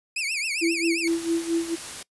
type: tone with vibrato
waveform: sawtooth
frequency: 2434 Hz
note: D#7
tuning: 39 cents flat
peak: -22 dBFS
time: 0.16-1.08 s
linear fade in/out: 5 ms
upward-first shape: triangle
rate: 7.5 Hz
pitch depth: 220 cents each way
type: tone with tremolo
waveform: sine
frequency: 333.2 Hz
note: E4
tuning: 19 cents sharp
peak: -19 dBFS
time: 0.61-1.76 s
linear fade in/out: 20 ms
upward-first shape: sine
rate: 4.5 Hz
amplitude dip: 80%
type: noise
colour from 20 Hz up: white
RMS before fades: -36 dBFS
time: 1.07-2.03 s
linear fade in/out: 5 ms
effects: noise-tail reverb RT60 0.1 s tail -23 dB re dry + resampled to 24000 Hz